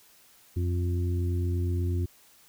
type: harmonic tone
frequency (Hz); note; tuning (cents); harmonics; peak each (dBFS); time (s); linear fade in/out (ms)
88.3; F2; +20; 1 / 2 / 3 / 4; -25 / -41 / -38 / -37; 0.56-2.06; 10
effects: white hiss -58 dBFS RMS until 2.48 s